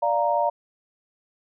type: chord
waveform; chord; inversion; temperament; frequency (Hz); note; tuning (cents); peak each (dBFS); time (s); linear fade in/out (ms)
sine; Bb major; first; equal; 587.3 / 698.5 / 932.3; D5 / F5 / Bb5; 0 / 0 / 0; -24 / -24 / -23; 0.02-0.5; 10
effects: none